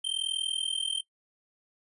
square tone with amplitude modulation, 3136 Hz, G7, in tune, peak -25 dBFS, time 0.04-1.01 s, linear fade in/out 10 ms, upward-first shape sine, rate 40.7 Hz, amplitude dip 95%, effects noise-tail reverb RT60 0.1 s tail -19 dB re dry + resampled to 24000 Hz

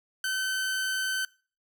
sawtooth tone, 1530 Hz, G6, 42 cents flat, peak -24 dBFS, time 0.24-1.25 s, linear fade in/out 2 ms, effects noise-tail reverb RT60 0.4 s tail -23 dB re dry

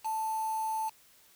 sine tone with quantisation, 880 Hz, A5, in tune, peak -30 dBFS, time 0.04-0.9 s, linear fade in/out 20 ms, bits 7, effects white hiss -61 dBFS RMS until 1.35 s

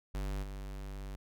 square tone with level steps, 49 Hz, G1, in tune, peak -35 / -41 dBFS, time 0.14-1.16 s, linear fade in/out 10 ms, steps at 0.42 s, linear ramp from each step 20 ms, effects none

